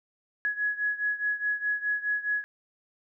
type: beating tone pair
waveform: sine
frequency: 1679 / 1683.8 Hz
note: G#6 / G#6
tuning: +18 / +23 cents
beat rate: 4.8 Hz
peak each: -28 / -31 dBFS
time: 0.45-2.44 s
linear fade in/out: 0 ms
effects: none